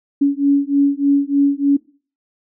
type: beating tone pair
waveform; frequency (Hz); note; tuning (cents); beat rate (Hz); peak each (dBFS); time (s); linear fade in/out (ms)
sine; 280 / 283.3; C#4 / C#4; +18 / +38; 3.3; -15; 0.21-1.77; 10
effects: noise-tail reverb RT60 0.4 s tail -20 dB re dry